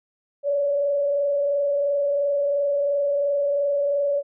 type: tone with frequency modulation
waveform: sine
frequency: 569 Hz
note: C#5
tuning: 45 cents sharp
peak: -19 dBFS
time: 0.43-4.23 s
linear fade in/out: 50 ms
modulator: 22.9 Hz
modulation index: 0.42
effects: none